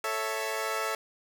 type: chord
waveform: 15% pulse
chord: A major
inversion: none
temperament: equal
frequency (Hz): 440 / 554.4 / 659.3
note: A4 / C#5 / E5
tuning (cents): 0 / 0 / 0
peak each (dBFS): -27 / -29 / -28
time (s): 0.04-0.95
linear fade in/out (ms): 2
effects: none